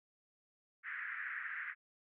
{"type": "band-pass noise", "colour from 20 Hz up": "pink", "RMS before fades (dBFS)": -43, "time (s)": [0.83, 1.75], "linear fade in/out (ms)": 50, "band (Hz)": [1500, 2000], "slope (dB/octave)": 48, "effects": []}